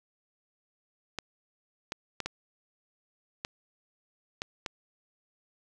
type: clicks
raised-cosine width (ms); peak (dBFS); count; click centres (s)
0.2; -16; 7; 1.187 / 1.921 / 2.203 / 2.26 / 3.449 / 4.419 / 4.662
effects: none